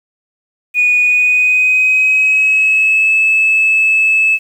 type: tone with pitch glide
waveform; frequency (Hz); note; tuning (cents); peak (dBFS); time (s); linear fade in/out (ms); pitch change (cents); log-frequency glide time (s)
sine; 2465 to 2606; D#7 to E7; -17 to -20; -7; 0.74-4.39; 50; +97; 1.01-3.12
effects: tanh soft clip ceiling -4 dBFS + 7-bit